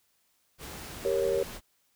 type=noise; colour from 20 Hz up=pink; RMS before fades=-42 dBFS; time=0.58-1.61 s; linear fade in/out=50 ms
type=chord; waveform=sine; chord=G diminished; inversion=none; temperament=equal; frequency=392 / 466.2 / 554.4 Hz; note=G4 / Bb4 / Db5; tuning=0 / 0 / 0 cents; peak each=-29 dBFS; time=1.05-1.43 s; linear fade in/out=2 ms
effects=white hiss -71 dBFS RMS until 1.95 s